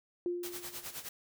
sine tone with exponential decay, 351.6 Hz, F4, 12 cents sharp, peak -29 dBFS, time 0.26-1 s, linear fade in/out 1 ms, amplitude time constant 160 ms
white noise with tremolo, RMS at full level -41 dBFS, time 0.43-1.09 s, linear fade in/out 5 ms, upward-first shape sine, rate 9.6 Hz, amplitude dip 75%
effects none

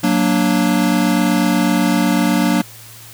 square chord, Gb augmented, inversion none, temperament equal, 185 / 233.1 / 293.7 Hz, Gb3 / Bb3 / D4, 0 / 0 / 0 cents, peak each -18 dBFS, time 0.03-2.62 s, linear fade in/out 10 ms, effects added 113 Hz sine -42 dBFS peak until 3.13 s + white hiss -39 dBFS RMS until 3.13 s

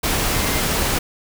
sine tone in noise, 2093 Hz, C7, in tune, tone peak -30 dBFS, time 0.33-0.62 s, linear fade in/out 10 ms, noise pink, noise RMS -20 dBFS, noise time 0.03-0.99 s, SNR -13 dB, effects none

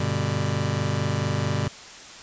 sawtooth chord, G major, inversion none, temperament just, 98 / 122.5 / 147 Hz, G2 / B2 / D3, 0 / -14 / +2 cents, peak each -23 dBFS, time 0-1.68 s, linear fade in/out 5 ms, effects white hiss -42 dBFS RMS until 2.22 s + resampled to 16000 Hz

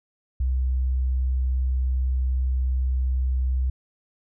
sine tone, 64.1 Hz, C2, 35 cents flat, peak -20 dBFS, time 0.4-3.7 s, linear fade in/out 5 ms, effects none

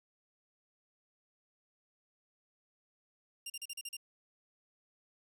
15% pulse tone bursts, 2794 Hz, F7, in tune, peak -33 dBFS, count 7, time 3.46-3.968 s, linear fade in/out 5 ms, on 40 ms, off 38 ms, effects none

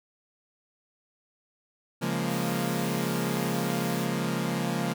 sawtooth chord, Bb minor seventh, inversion first, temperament equal, 138.59 / 174.61 / 207.7 / 233.1 Hz, Db3 / F3 / Ab3 / Bb3, 0 / 0 / 0 / 0 cents, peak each -29 / -27 / -30 / -28 dBFS, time 2.01-4.94 s, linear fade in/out 20 ms
white noise, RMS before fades -42 dBFS, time 2.27-4.08 s, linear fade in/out 50 ms
effects none

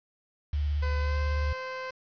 sine tone with vibrato, 73.42 Hz, D2, in tune, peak -25 dBFS, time 0.53-1.53 s, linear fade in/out 5 ms, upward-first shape triangle, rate 18 Hz, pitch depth 68 cents each way
15% pulse tone with pitch glide, 506 to 517.8 Hz, B4 to C5, +42 to -18 cents, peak -28 dBFS, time 0.82-1.91 s, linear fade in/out 10 ms, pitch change +40 cents, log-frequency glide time 0.98-1.18 s
effects resampled to 11025 Hz + 8-bit

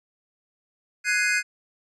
square chord, Ab dominant seventh, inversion third, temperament equal, 1480 / 1661.2 / 2093 / 2489 Hz, Gb6 / Ab6 / C7 / Eb7, 0 / 0 / 0 / 0 cents, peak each -27 dBFS, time 1.04-1.43 s, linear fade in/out 50 ms, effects resampled to 22050 Hz

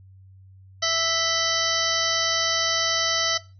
harmonic tone with a mistuned harmonic, 659.3 Hz, E5, in tune, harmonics 1 / 2 / 3 / 5 / 6 / 7 / 8 / 9, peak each -29 / -29 / -29 / -29 / -29 / -29 / -29 / -29 dBFS, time 0.82-3.38 s, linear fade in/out 10 ms, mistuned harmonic 5, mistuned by -120 cents, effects noise-tail reverb RT60 0.3 s tail -18 dB re dry + added 95 Hz sine -46 dBFS peak until 3.59 s

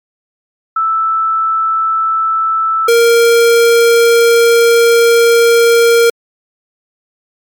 sine / square tone pair in turn, 1318.5 / 466.2 Hz, E6 / A#4, 0 / 0 cents, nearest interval octave + tritone, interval 1800 cents, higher first, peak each -10 / -6 dBFS, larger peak second, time 0.76-2.88 / 2.88-6.1 s, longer second, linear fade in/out 5 ms, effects MP3 96 kbps

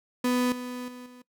35% pulse tone with level steps, 248.5 Hz, B3, 11 cents sharp, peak -21 / -32 / -39 / -45 dBFS, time 0.24-1.22 s, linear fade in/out 5 ms, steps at 0.52 / 0.88 / 1.06 s, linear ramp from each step 2 ms, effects noise-tail reverb RT60 0.1 s tail -19 dB re dry

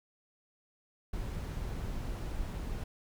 brown noise, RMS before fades -37 dBFS, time 1.13-2.84 s, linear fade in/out 5 ms, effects none

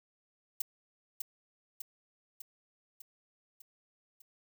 violet noise with echo, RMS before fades -32 dBFS, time 0.6-0.62 s, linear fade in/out 5 ms, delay 600 ms, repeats 6, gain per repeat -4 dB, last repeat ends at 4.22 s, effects none

